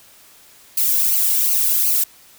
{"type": "noise with flanger", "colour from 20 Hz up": "violet", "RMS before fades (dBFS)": -17, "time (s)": [0.77, 2.04], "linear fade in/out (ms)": 5, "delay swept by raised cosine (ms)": [0.55, 1.65], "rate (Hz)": 2.7, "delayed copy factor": -0.95, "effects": ["white hiss -48 dBFS RMS until 2.38 s"]}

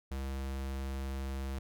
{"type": "tone", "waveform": "square", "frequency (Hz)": 67.2, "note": "C2", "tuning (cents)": 47, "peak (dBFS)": -36, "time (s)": [0.11, 1.59], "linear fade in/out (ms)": 5, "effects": []}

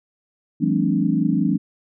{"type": "tone cluster", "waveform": "sine", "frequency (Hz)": [165.1, 189.4, 215.3, 264.6, 294.9], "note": ["E3", "F#3", "A3", "C4", "D4"], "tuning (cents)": [3, 41, -37, 20, 7], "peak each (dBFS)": -23, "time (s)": [0.6, 1.58], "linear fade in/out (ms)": 20, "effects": []}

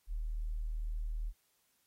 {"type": "tone", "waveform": "sine", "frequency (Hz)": 38.89, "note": "D#1", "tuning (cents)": 0, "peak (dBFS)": -34, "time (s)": [0.07, 1.33], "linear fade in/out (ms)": 50, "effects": ["white hiss -75 dBFS RMS until 1.86 s", "AAC 48 kbps"]}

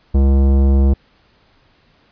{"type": "tone with tanh clipping", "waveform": "sine", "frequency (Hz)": 68.1, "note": "C#2", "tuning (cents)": -30, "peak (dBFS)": -11, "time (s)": [0.14, 0.94], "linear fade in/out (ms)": 10, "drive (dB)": 16, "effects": ["pink hiss -55 dBFS RMS until 2.11 s", "resampled to 11025 Hz"]}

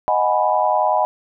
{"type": "chord", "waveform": "sine", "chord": "G# minor seventh", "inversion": "second", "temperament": "equal", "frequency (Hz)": [622.3, 740, 830.6, 987.8], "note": ["D#5", "F#5", "G#5", "B5"], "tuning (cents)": [0, 0, 0, 0], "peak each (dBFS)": -20, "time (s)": [0.08, 1.05], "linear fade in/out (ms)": 0, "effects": []}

